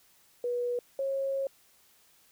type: tone pair in turn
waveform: sine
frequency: 486.2 / 543.8 Hz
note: B4 / C#5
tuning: -27 / -33 cents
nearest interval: major second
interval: 194 cents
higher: second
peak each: -28 dBFS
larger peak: neither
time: 0.44-0.79 / 0.99-1.47 s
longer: second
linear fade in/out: 2 ms
effects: white hiss -63 dBFS RMS until 2.31 s